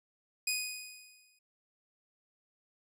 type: tone with exponential decay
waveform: 15% pulse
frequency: 2489 Hz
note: D#7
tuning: in tune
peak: -22 dBFS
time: 0.47-1.39 s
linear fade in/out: 5 ms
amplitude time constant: 200 ms
effects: none